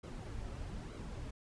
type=noise with flanger; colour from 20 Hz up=brown; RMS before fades=-44 dBFS; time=0.03-1.31 s; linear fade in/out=10 ms; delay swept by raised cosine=1.1 to 6.6 ms; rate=1.1 Hz; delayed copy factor=-0.55; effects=resampled to 22050 Hz